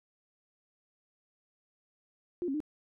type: tone with pitch steps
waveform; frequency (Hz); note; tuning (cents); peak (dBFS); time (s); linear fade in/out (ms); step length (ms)
sine; 352.3 / 271.1 / 303.8; F4 / C#4 / D#4; +15 / -38 / -41; -30; 2.42-2.603; 0; 61
effects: none